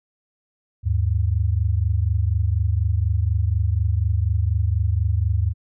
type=tone pair together; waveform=sine; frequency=77.78 / 101.89 Hz; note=D#2 / G#2; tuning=0 / -33 cents; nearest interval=perfect fourth; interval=467 cents; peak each=-20 dBFS; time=0.83-5.54 s; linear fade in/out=50 ms; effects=none